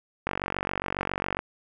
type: click train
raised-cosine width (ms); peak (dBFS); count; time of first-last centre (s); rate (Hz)
0.5; -12; 54; 0.27-1.391; 47.3
effects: none